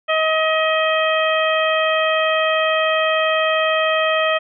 harmonic tone, 633 Hz, D#5, 30 cents sharp, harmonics 1 / 2 / 3 / 4 / 5, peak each -18 / -21 / -23 / -24 / -25 dBFS, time 0.08-4.39 s, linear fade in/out 20 ms, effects none

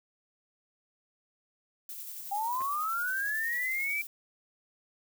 violet noise with tremolo, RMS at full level -41 dBFS, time 1.89-4.07 s, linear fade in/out 2 ms, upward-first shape square, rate 11 Hz, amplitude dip 25%
sine linear sweep, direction up, 784 to 2349 Hz, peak -29 dBFS, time 2.31-4.02 s, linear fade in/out 10 ms
clicks, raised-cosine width 0.5 ms, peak -31 dBFS, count 2, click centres 2.607 / 2.617 s
effects none

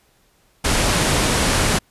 pink low-pass noise, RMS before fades -18 dBFS, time 0.64-1.79 s, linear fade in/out 10 ms, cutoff 11000 Hz, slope 48 dB/octave, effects pink hiss -59 dBFS RMS until 1.9 s + resampled to 32000 Hz

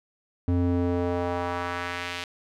square tone with band-pass filter sweep, 87.9 Hz, F2, 12 cents sharp, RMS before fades -27 dBFS, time 0.48-2.24 s, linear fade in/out 0 ms, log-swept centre 190 to 3100 Hz, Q 1.2, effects none

